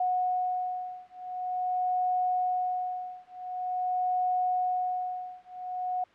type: beating tone pair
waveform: sine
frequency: 731 / 731.46 Hz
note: F#5 / F#5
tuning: -21 / -20 cents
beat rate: 0.46 Hz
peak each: -30 dBFS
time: 0-6.04 s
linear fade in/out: 5 ms
effects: white hiss -58 dBFS RMS until 6.14 s + low-pass 2000 Hz 12 dB/octave